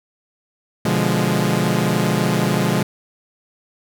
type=chord; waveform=sawtooth; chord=B diminished seventh; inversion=none; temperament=equal; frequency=123.47 / 146.83 / 174.61 / 207.7 Hz; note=B2 / D3 / F3 / Ab3; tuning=0 / 0 / 0 / 0 cents; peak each=-19 / -19 / -17 / -17 dBFS; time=0.85-2.83 s; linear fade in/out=5 ms; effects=none